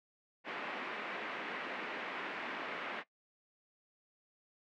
white band-pass noise, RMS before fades -42 dBFS, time 0.44-3.04 s, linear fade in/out 50 ms, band 210 to 2400 Hz, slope 24 dB/octave, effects noise-tail reverb RT60 0.1 s tail -18 dB re dry

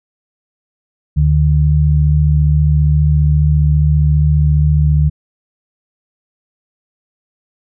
sine tone pair together, 74.8 / 149.6 Hz, D2 / D3, +32 / +32 cents, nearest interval octave, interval 1200 cents, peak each -11 dBFS, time 1.16-5.1 s, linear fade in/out 20 ms, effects none

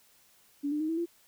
sine tone with pitch steps, 286 / 298.8 / 312.2 / 326.3 / 340.9 Hz, D4 / D4 / D#4 / E4 / F4, -46 / +30 / +6 / -18 / -42 cents, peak -28 dBFS, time 0.63-1.06 s, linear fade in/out 20 ms, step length 86 ms, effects white hiss -63 dBFS RMS until 1.27 s

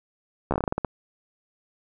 slowing click train, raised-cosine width 1 ms, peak -10 dBFS, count 11, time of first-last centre 0.51-0.847 s, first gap 13 ms, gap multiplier 1.2, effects none

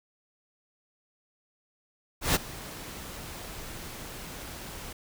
pink noise with ADSR envelope, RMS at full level -22 dBFS, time 2.21-4.93 s, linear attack 140 ms, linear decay 24 ms, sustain -19 dB, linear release 6 ms, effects none

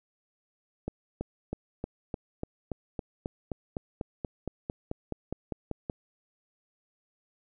accelerating click train, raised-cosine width 2 ms, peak -19 dBFS, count 21, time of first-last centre 0.88-5.898 s, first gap 330 ms, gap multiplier 0.97, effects none

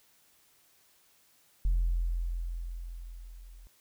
sine tone with level ramp, 42.74 Hz, F1, 37 cents flat, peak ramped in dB -21 to -48 dBFS, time 1.65-3.67 s, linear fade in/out 0 ms, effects tanh soft clip ceiling -21 dBFS + white hiss -65 dBFS RMS until 3.8 s

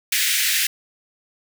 pink high-pass noise, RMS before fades -20 dBFS, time 0.12-0.67 s, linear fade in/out 5 ms, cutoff 1700 Hz, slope 48 dB/octave, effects none

